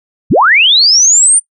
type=linear sweep; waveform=sine; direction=up; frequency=46.75 to 9160 Hz; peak=-4 dBFS; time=0.3-1.4 s; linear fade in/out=20 ms; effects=noise-tail reverb RT60 0.1 s tail -23 dB re dry